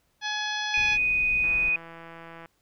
harmonic tone, 844 Hz, G#5, 28 cents sharp, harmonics 1 / 2 / 3 / 4 / 5 / 6 / 7, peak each -34 / -31 / -38 / -33 / -40 / -40 / -42 dBFS, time 0.21-0.98 s, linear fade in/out 50 ms
sine tone, 2489 Hz, D#7, in tune, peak -21 dBFS, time 0.74-1.76 s, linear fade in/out 2 ms
brown noise, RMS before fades -41 dBFS, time 0.77-1.69 s, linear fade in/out 2 ms
click train, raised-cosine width 0.5 ms, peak -29 dBFS, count 170, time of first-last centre 1.44-2.458 s, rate 166 Hz
effects pink hiss -70 dBFS RMS until 2.61 s

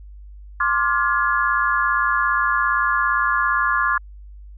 sine chord, D half-diminished seventh, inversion third, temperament just, 1057.2 / 1174.7 / 1409.6 / 1691.5 Hz, C6 / D6 / F6 / Ab6, +18 / 0 / +16 / +31 cents, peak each -22 dBFS, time 0.6-3.98 s, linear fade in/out 5 ms, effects added 50 Hz sine -37 dBFS peak until 4.57 s

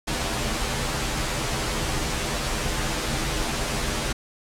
pink noise with comb filter, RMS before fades -26 dBFS, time 0.07-4.13 s, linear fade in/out 10 ms, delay 11 ms, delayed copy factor -0.95, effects low-pass 9000 Hz 12 dB/octave

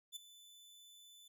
sawtooth tone with ADSR envelope, 3504 Hz, A7, 8 cents flat, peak -39 dBFS, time 0.12-1.28 s, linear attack 41 ms, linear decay 10 ms, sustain -16 dB, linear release 6 ms, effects none

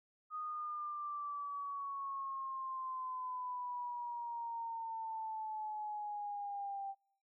sine exponential sweep, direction down, 1244.5 to 784 Hz, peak -39 dBFS, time 0.3-6.95 s, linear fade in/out 50 ms, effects noise-tail reverb RT60 0.6 s tail -26 dB re dry

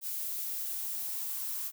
violet noise with high-pass filter sweep, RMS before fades -36 dBFS, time 0.01-1.72 s, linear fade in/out 50 ms, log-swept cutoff 530 to 1100 Hz, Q 5.1, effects none

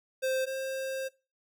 square tone pair in turn, 523.3 / 530.9 Hz, C5 / C5, 0 / +25 cents, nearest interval unison, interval 25 cents, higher second, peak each -28 / -33 dBFS, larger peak first, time 0.22-0.46 / 0.46-1.09 s, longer second, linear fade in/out 20 ms, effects noise-tail reverb RT60 0.3 s tail -22 dB re dry

